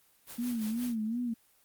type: noise with tremolo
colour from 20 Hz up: white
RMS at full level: -43 dBFS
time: 0.26-0.96 s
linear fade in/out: 50 ms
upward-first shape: sine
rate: 5.6 Hz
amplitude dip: 65%
type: tone with vibrato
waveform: sine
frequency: 230 Hz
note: A#3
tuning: 23 cents flat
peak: -30 dBFS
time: 0.38-1.34 s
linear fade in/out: 10 ms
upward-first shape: sine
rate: 2.7 Hz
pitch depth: 120 cents each way
effects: white hiss -66 dBFS RMS until 1.64 s + Opus 24 kbps